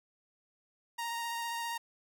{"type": "tone with vibrato", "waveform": "sawtooth", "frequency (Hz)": 932.3, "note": "A#5", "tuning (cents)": 0, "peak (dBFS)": -31, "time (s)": [0.98, 1.78], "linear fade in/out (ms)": 10, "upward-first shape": "sine", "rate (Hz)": 15, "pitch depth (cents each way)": 14, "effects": []}